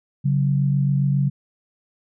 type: tone pair together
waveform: sine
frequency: 139.6 / 186.94 Hz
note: C#3 / F#3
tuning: +13 / +18 cents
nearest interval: perfect fourth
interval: 505 cents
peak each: -17 / -24 dBFS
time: 0.24-1.3 s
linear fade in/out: 20 ms
effects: none